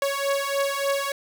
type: beating tone pair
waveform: sawtooth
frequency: 554.4 / 557.8 Hz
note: C#5 / C#5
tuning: 0 / +11 cents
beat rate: 3.4 Hz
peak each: -22 dBFS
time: 0.02-1.12 s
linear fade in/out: 2 ms
effects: none